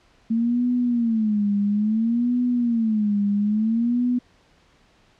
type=tone with vibrato; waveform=sine; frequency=223.5 Hz; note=A3; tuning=27 cents sharp; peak=-18 dBFS; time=0.3-4.19 s; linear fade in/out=10 ms; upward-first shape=sine; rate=0.59 Hz; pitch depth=170 cents each way; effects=pink hiss -58 dBFS RMS until 5.19 s + low-pass 5000 Hz 12 dB/octave